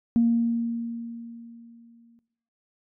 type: tone with exponential decay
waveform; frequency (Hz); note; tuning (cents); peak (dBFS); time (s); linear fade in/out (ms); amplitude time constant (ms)
sine; 232.8; A#3; -2; -15; 0.16-2.19; 0; 440
effects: noise-tail reverb RT60 0.7 s tail -18 dB re dry + tanh soft clip ceiling -11 dBFS